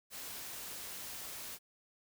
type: noise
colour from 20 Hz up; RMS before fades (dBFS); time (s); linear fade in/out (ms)
white; -45; 0.1-1.59; 50
effects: none